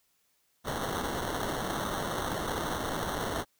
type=noise with sample-and-hold; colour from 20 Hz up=white; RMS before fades=-33 dBFS; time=0.64-3.45 s; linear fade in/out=50 ms; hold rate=2450 Hz; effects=white hiss -72 dBFS RMS until 3.59 s